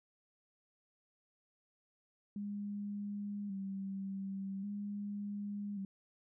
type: tone with vibrato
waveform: sine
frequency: 199.2 Hz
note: G3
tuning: 28 cents sharp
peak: -38 dBFS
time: 2.36-5.85 s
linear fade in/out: 2 ms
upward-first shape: square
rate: 0.44 Hz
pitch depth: 42 cents each way
effects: none